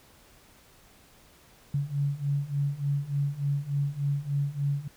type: beating tone pair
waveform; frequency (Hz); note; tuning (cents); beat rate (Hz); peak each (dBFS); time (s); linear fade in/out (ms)
sine; 140.1 / 143.5; C#3 / D3; +19 / -40; 3.4; -30 / -28; 1.74-4.88; 5
effects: pink hiss -57 dBFS RMS until 4.96 s